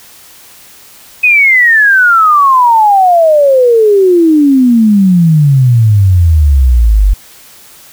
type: exponential sweep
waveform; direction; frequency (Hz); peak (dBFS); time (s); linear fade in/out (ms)
sine; down; 2540 to 46.25; -3; 1.23-7.14; 10
effects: white hiss -37 dBFS RMS until 7.92 s